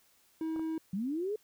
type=tone; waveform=triangle; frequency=320.5 Hz; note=E4; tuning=49 cents flat; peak=-30 dBFS; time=0.41-0.78 s; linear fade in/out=2 ms
type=clicks; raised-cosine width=1 ms; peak=-33 dBFS; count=2; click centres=0.562 / 0.595 s
type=linear sweep; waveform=sine; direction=up; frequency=177.6 to 440 Hz; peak=-31 dBFS; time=0.93-1.36 s; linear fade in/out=5 ms
effects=white hiss -67 dBFS RMS until 1.43 s